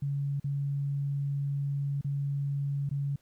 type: tone with dropouts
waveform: sine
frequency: 140.8 Hz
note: C#3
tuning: 27 cents sharp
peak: -28 dBFS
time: 0.02-3.16 s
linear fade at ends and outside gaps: 5 ms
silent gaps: 0.399-0.442 / 2.012-2.045 / 2.892-2.911 s
effects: pink hiss -69 dBFS RMS until 3.21 s